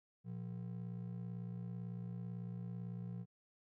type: ring-modulated tone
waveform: triangle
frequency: 147.6 Hz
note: D3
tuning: 9 cents sharp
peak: -37 dBFS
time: 0.24-3.26 s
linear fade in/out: 50 ms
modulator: 29 Hz
effects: none